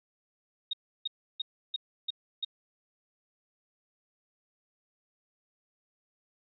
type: tone bursts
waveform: sine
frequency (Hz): 3729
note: A#7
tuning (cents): 0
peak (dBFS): -29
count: 6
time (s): 0.71-2.448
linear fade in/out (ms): 5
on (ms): 23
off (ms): 320
effects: none